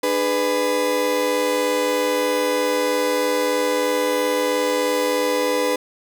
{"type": "chord", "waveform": "35% pulse", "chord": "G# diminished", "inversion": "second", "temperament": "just", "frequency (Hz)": [299, 415.3, 498.4], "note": ["D4", "G#4", "B4"], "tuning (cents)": [31, 0, 16], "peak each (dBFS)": [-24, -24, -18], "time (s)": [0.03, 5.76], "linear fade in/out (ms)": 5, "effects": []}